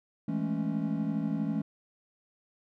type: chord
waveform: triangle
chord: A major seventh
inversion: second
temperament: equal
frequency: 164.81 / 207.7 / 220 / 277.2 Hz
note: E3 / G#3 / A3 / C#4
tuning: 0 / 0 / 0 / 0 cents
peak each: -32 dBFS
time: 0.28-1.62 s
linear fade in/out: 5 ms
effects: none

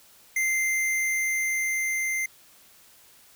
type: tone with level ramp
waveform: square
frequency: 2086 Hz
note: C7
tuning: 6 cents flat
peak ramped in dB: -23 to -26 dBFS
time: 0.36-2.26 s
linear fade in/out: 5 ms
effects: white hiss -55 dBFS RMS until 3.35 s

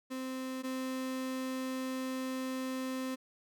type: tone pair in turn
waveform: 35% pulse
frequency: 260 / 260 Hz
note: C4 / C4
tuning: -11 / -11 cents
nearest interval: unison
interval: 0 cents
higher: neither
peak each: -35 / -33 dBFS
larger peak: second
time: 0.1-0.63 / 0.63-3.16 s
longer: second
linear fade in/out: 20 ms
effects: none

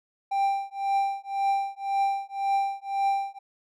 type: tone with tremolo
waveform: triangle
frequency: 789 Hz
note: G5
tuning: 11 cents sharp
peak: -18 dBFS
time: 0.31-3.39 s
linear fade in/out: 10 ms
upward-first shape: triangle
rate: 1.9 Hz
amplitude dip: 100%
effects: none

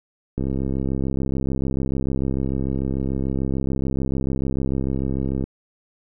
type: click train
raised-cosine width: 3 ms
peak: -12 dBFS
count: 339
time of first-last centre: 0.38-5.44 s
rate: 66.8 Hz
effects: none

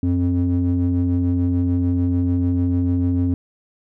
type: ring-modulated tone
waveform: triangle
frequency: 87.31 Hz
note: F2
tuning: in tune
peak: -11 dBFS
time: 0.03-3.34 s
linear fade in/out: 0 ms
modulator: 178 Hz
effects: none

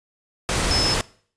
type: tone in noise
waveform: sine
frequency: 5220 Hz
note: E8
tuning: 18 cents flat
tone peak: -20 dBFS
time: 0.71-0.94 s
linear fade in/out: 0 ms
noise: pink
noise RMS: -22 dBFS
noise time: 0.49-1.01 s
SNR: -1 dB
effects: noise-tail reverb RT60 0.5 s tail -21 dB re dry + resampled to 22050 Hz

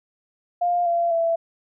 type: tone with pitch steps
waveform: sine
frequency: 703 / 684.6 / 666.6 Hz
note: F5 / F5 / E5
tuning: +11 / -35 / +19 cents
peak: -18 dBFS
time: 0.61-1.36 s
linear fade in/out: 10 ms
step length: 250 ms
effects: none

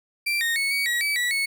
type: tone with pitch steps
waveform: 35% pulse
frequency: 2353 / 1851 / 2208 / 2250 / 1914 / 2293 / 1946 / 2205 Hz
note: D7 / A#6 / C#7 / C#7 / A#6 / D7 / B6 / C#7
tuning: +3 / -13 / -7 / +25 / +45 / -42 / -26 / -10 cents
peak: -20 dBFS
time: 0.26-1.46 s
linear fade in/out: 10 ms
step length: 150 ms
effects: none

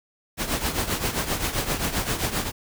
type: noise with tremolo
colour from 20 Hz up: pink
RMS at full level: -23 dBFS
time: 0.37-2.52 s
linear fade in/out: 50 ms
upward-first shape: triangle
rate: 7.6 Hz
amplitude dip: 75%
effects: none

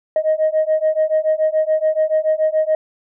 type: beating tone pair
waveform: sine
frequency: 622 / 629 Hz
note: D#5 / D#5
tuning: -1 / +19 cents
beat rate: 7 Hz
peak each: -16 dBFS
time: 0.16-2.75 s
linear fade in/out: 2 ms
effects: tanh soft clip ceiling -9 dBFS

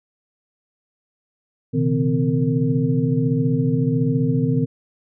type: tone cluster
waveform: sine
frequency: 123.7 / 138.1 / 159.5 / 255.8 / 457.3 Hz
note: B2 / C#3 / D#3 / C4 / A#4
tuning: +3 / -6 / +43 / -39 / -33 cents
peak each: -23 / -23 / -22 / -21 / -27 dBFS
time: 1.73-4.66 s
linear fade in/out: 20 ms
effects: none

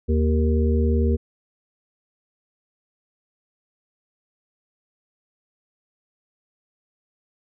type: harmonic tone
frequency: 77.78 Hz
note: D#2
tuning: in tune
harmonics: 1 / 3 / 5 / 6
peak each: -18 / -24 / -27 / -28 dBFS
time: 0.08-1.17 s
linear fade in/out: 20 ms
effects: none

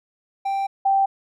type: tone pair in turn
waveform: triangle / sine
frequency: 785 / 782 Hz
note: G5 / G5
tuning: +2 / -4 cents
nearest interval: unison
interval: 6 cents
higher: first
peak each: -19 / -15 dBFS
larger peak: second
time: 0.45-0.67 / 0.85-1.06 s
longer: first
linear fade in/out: 10 ms
effects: none

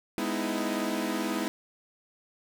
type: chord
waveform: sawtooth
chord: E major seventh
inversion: first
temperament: equal with one note detuned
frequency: 207.7 / 250 / 311.1 / 329.6 Hz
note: G#3 / B3 / D#4 / E4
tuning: 0 / +21 / 0 / 0 cents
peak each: -30 dBFS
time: 0.18-1.48 s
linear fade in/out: 0 ms
effects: none

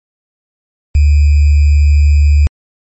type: tone with sample-and-hold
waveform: sine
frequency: 73.42 Hz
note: D2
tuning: in tune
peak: -4 dBFS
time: 0.95-2.47 s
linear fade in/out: 0 ms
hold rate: 2450 Hz
effects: MP3 32 kbps

